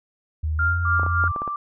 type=tone with pitch glide; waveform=sine; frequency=77.78 to 85.81 Hz; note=D#2 to F2; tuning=0 to -30 cents; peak=-21 dBFS; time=0.43-1.32 s; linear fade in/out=10 ms; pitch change=+170 cents; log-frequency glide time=0.58-0.71 s
type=tone with tremolo; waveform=sine; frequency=1396.9 Hz; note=F6; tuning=in tune; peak=-18 dBFS; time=0.59-1.28 s; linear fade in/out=2 ms; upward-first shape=sine; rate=3.5 Hz; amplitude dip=70%
type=tone; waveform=sine; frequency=1174.7 Hz; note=D6; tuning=in tune; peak=-25 dBFS; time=0.85-1.56 s; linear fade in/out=2 ms
type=clicks; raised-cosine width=1 ms; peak=-17 dBFS; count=7; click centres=0.996 / 1.033 / 1.064 / 1.239 / 1.362 / 1.419 / 1.477 s
effects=none